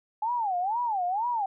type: tone with vibrato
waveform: sine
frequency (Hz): 831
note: G#5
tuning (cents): +1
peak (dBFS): -25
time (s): 0.22-1.46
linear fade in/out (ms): 5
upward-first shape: sine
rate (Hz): 2.1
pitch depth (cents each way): 280
effects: none